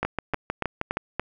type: two click trains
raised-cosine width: 0.5 ms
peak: -10 / -10 dBFS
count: 7 / 5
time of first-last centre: 0.03-0.97 / 0.05-1.196 s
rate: 6.38 / 3.49 Hz
effects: none